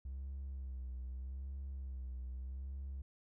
triangle tone with vibrato, 65.41 Hz, C2, in tune, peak -38 dBFS, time 0.05-3.02 s, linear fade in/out 5 ms, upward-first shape sine, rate 0.81 Hz, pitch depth 70 cents each way, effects tanh soft clip ceiling -37 dBFS

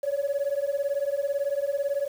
sine beating tone pair, 554.4 / 572.4 Hz, C#5 / D5, 0 / -45 cents, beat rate 18 Hz, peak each -26 dBFS, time 0.03-2.08 s, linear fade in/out 10 ms, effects tanh soft clip ceiling -20 dBFS + 8-bit

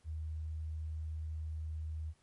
sine tone, 78.5 Hz, D#2, 16 cents sharp, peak -37 dBFS, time 0.04-2.14 s, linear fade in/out 50 ms, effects pink hiss -72 dBFS RMS until 2.22 s + MP3 48 kbps

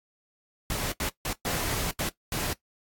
pink noise bursts at uneven times, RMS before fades -30 dBFS, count 6, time 0.7-0.92 / 1-1.09 / 1.25-1.33 / 1.45-1.91 / 1.99-2.09 / 2.32-2.53 s, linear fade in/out 2 ms, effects noise-tail reverb RT60 0.1 s tail -17 dB re dry + AAC 64 kbps

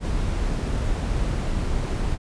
brown noise, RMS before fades -24 dBFS, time 0-2.18 s, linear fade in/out 50 ms, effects resampled to 22050 Hz

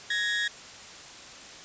30% pulse tone pair together, 1671.7 / 1864.7 Hz, G#6 / A#6, +11 / 0 cents, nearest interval major second, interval 189 cents, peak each -26 dBFS, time 0.1-0.48 s, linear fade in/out 5 ms, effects white hiss -45 dBFS RMS until 1.64 s + resampled to 16000 Hz

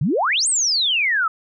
sine exponential two-way sweep, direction up then down, 123.47 to 8870 to 1259 Hz, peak -16 dBFS, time 0.01-1.28 s, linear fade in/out 5 ms, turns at 0.48 s, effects none

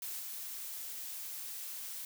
blue noise with level steps, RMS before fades -41 / -43 dBFS, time 0.02-2.05 s, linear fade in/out 2 ms, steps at 0.19 s, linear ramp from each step 10 ms, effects none

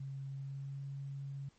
sine tone with pitch glide, 136.4 to 138.38 Hz, C#3 to C#3, -28 to -3 cents, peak -40 dBFS, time 0-1.49 s, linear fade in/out 5 ms, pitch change +25 cents, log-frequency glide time 0.31-0.79 s, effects pink hiss -70 dBFS RMS until 1.58 s + MP3 32 kbps

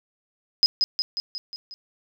sine tone with echo, 5040 Hz, D#8, 21 cents sharp, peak -13 dBFS, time 0.63-0.66 s, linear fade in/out 0 ms, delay 180 ms, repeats 6, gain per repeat -4 dB, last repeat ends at 1.74 s, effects none

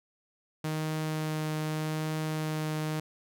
sawtooth tone with vibrato, 155.56 Hz, D#3, in tune, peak -26 dBFS, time 0.64-3 s, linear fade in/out 5 ms, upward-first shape triangle, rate 0.82 Hz, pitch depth 10 cents each way, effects none

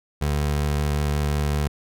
25% pulse tone with vibrato, 73.42 Hz, D2, in tune, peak -17 dBFS, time 0.21-1.68 s, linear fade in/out 10 ms, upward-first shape sine, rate 5.3 Hz, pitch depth 12 cents each way, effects none

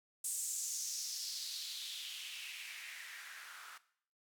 blue noise with band-pass filter sweep, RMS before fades -44 dBFS, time 0.24-3.78 s, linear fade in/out 5 ms, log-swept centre 8400 to 1300 Hz, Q 3.4, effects noise-tail reverb RT60 0.6 s tail -17 dB re dry

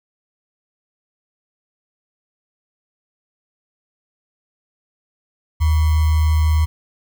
sine tone with sample-and-hold, 78.2 Hz, D#2, 9 cents sharp, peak -12 dBFS, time 5.6-6.66 s, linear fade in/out 20 ms, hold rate 1050 Hz, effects none

